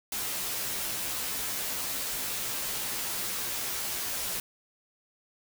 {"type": "noise with comb filter", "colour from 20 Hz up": "white", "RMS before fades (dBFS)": -33, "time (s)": [0.12, 4.4], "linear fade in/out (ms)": 2, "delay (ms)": 13, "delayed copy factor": -0.75, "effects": []}